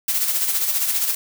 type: noise with tremolo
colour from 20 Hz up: blue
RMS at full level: -19 dBFS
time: 0.08-1.15 s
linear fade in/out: 5 ms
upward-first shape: sine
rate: 15 Hz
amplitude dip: 50%
effects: none